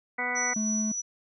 harmonic tone, 246.9 Hz, B3, in tune, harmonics 1 / 2 / 3 / 4 / 5 / 6 / 8 / 9, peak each -41 / -39 / -36 / -38 / -40 / -36 / -30 / -36 dBFS, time 0.18-0.54 s, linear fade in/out 10 ms
sine tone with tremolo, 5900 Hz, F#8, 6 cents flat, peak -28 dBFS, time 0.35-1.02 s, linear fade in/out 20 ms, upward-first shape square, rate 3.2 Hz, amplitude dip 25%
triangle tone, 216.5 Hz, A3, 28 cents flat, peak -25 dBFS, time 0.56-0.92 s, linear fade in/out 5 ms
effects none

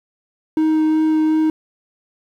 triangle tone with vibrato, 313 Hz, D#4, 10 cents sharp, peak -11 dBFS, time 0.57-1.5 s, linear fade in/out 2 ms, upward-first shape triangle, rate 2.7 Hz, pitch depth 8 cents each way, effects 8-bit

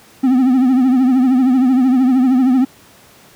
triangle tone with vibrato, 256.9 Hz, C4, 32 cents flat, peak -7 dBFS, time 0.23-2.65 s, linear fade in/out 10 ms, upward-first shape triangle, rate 13 Hz, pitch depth 100 cents each way, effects pink hiss -45 dBFS RMS until 3.35 s + high-pass 100 Hz 12 dB/octave

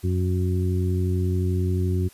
harmonic tone, 91.4 Hz, F#2, 21 cents flat, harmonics 1 / 2 / 3 / 4, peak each -21 / -29 / -33 / -30 dBFS, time 0.03-2.09 s, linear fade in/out 20 ms, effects white hiss -52 dBFS RMS until 2.13 s + resampled to 32000 Hz

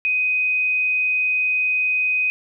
sine tone, 2505 Hz, D#7, 11 cents sharp, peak -17 dBFS, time 0.05-2.3 s, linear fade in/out 0 ms, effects none

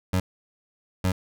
25% pulse tone bursts at uneven times, 92.5 Hz, F#2, in tune, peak -17 dBFS, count 2, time 0.13-0.2 / 1.04-1.12 s, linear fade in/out 5 ms, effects none

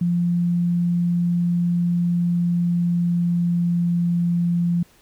sine tone with pitch glide, 173.7 to 172.6 Hz, F3 to F3, -9 to -20 cents, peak -17 dBFS, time 0.01-4.83 s, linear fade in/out 5 ms, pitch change -11 cents, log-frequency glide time 2.03-4.16 s, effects pink hiss -55 dBFS RMS until 5.01 s

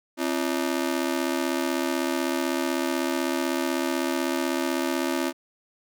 sawtooth ring-modulated tone, 302.9 Hz, D#4, 46 cents flat, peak -17 dBFS, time 0.17-5.33 s, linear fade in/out 50 ms, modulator 38 Hz, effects none

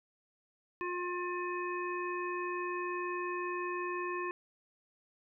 harmonic tone with a mistuned harmonic, 355.8 Hz, F4, 32 cents sharp, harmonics 1 / 3 / 5 / 7, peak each -37 / -38 / -43 / -44 dBFS, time 0.81-4.31 s, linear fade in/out 0 ms, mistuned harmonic 7, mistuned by +25 cents, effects none

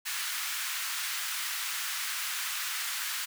pink high-pass noise, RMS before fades -34 dBFS, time 0.05-3.26 s, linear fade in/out 20 ms, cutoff 1300 Hz, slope 24 dB/octave, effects none

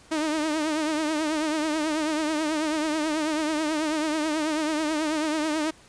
sawtooth tone with vibrato, 309.1 Hz, D#4, 11 cents flat, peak -20 dBFS, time 0.11-5.71 s, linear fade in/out 10 ms, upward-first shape triangle, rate 9.2 Hz, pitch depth 86 cents each way, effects pink hiss -53 dBFS RMS until 5.88 s + resampled to 22050 Hz

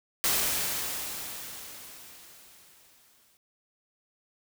white noise with exponential decay, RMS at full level -25 dBFS, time 0.24-3.37 s, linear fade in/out 0 ms, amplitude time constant 680 ms, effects none

